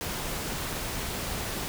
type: noise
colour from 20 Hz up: pink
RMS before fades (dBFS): -33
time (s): 0.01-1.68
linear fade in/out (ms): 0
effects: none